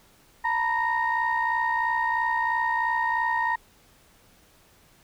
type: tone cluster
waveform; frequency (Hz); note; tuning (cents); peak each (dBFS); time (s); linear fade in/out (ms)
sine; 906 / 969 / 1854; A#5 / B5 / A#6; -50 / -33 / -10; -26; 0.44-3.56; 10
effects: tanh soft clip ceiling -15 dBFS + pink hiss -58 dBFS RMS until 5.03 s